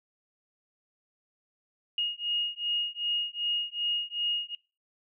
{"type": "beating tone pair", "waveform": "sine", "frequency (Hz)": [2863, 2865.6], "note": ["F7", "F7"], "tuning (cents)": [42, 44], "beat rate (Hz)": 2.6, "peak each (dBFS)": -31, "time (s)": [1.98, 4.55], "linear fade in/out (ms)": 2, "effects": ["noise-tail reverb RT60 0.3 s tail -21 dB re dry"]}